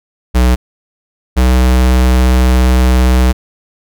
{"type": "tone pair in turn", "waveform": "square", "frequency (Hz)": [62, 63.05], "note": ["B1", "B1"], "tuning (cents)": [7, 36], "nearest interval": "unison", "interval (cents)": 29, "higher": "second", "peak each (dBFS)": -7, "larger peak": "neither", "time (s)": [[0.34, 0.56], [1.36, 3.33]], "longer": "second", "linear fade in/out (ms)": 20, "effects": []}